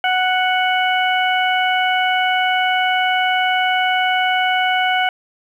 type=harmonic tone; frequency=740 Hz; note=F#5; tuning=in tune; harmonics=1 / 2 / 3 / 4; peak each=-17 / -20 / -22 / -23 dBFS; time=0.04-5.09 s; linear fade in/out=2 ms; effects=8-bit